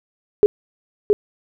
sine tone with echo, 415.3 Hz, G#4, in tune, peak -7 dBFS, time 0.43-0.46 s, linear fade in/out 0 ms, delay 670 ms, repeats 1, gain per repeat -3 dB, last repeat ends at 1.13 s, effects none

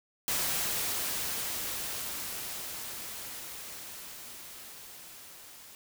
white noise with level ramp, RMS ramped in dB -30 to -51 dBFS, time 0.28-5.75 s, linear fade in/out 0 ms, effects none

